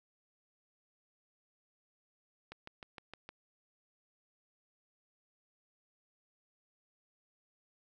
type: click train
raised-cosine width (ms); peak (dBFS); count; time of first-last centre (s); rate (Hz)
0.3; -30; 6; 2.52-3.29; 6.49
effects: none